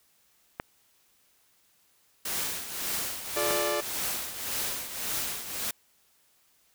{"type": "clicks", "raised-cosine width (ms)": 0.5, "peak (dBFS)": -16, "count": 2, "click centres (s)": [0.599, 3.508]}
{"type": "noise with tremolo", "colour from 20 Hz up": "white", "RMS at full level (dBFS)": -30, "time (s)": [2.25, 5.71], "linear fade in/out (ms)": 5, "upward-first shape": "triangle", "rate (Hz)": 1.8, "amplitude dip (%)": 70}
{"type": "chord", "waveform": "sawtooth", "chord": "D minor", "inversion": "first", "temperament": "equal with one note detuned", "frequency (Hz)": [349.2, 429, 587.3], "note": ["F4", "A4", "D5"], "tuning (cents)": [0, -44, 0], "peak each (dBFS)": [-30, -29, -25], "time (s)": [3.36, 3.81], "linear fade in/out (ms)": 10}
{"effects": ["white hiss -66 dBFS RMS until 6.74 s"]}